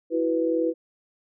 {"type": "chord", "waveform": "sine", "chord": "E suspended second", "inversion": "none", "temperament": "equal", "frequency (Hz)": [329.6, 370, 493.9], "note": ["E4", "F#4", "B4"], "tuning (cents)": [0, 0, 0], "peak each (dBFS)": [-24, -30, -24], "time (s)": [0.1, 0.74], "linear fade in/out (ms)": 50, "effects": []}